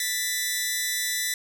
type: tone pair together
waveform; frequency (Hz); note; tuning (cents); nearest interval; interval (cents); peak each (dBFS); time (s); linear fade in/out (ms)
10% pulse; 1763 / 1980.4; A6 / B6; +3 / +4; major second; 201; -23 / -17; 0-1.34; 2
effects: 8-bit